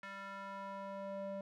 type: tone with band-pass filter sweep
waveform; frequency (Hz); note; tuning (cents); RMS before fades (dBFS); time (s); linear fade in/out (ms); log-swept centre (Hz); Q
square; 196.5; G3; +4; -45; 0.03-1.41; 2; 1700 to 510; 2.2
effects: none